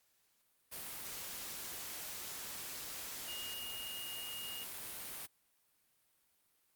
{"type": "tone in noise", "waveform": "sine", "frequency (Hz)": 2855, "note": "F7", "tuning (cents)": 37, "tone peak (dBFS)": -44, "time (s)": [3.27, 4.65], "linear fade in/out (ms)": 20, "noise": "white", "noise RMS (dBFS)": -45, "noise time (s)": [0.71, 5.27], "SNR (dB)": -2, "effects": ["white hiss -75 dBFS RMS until 6.75 s", "Opus 48 kbps"]}